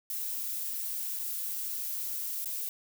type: noise with dropouts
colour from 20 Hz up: violet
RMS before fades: -35 dBFS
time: 0.1-2.69 s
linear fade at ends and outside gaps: 1 ms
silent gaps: 1.19-1.194 / 2.446-2.457 s
effects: none